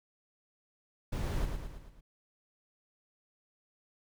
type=noise with echo; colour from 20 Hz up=brown; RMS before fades=-33 dBFS; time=1.12-1.46 s; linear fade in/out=10 ms; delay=110 ms; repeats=5; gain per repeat=-5 dB; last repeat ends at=2.01 s; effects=none